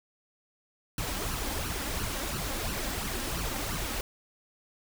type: noise with flanger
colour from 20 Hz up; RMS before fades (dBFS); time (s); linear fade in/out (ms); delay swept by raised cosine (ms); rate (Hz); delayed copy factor
pink; -33; 0.98-4.01; 2; 0.68 to 3.78; 2.9; +0.65
effects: none